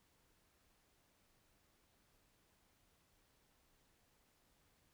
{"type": "silence", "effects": ["pink hiss -75 dBFS RMS until 4.93 s"]}